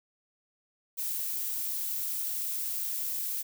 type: noise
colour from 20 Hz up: violet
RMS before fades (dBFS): -33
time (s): 0.97-3.43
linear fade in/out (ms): 20
effects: none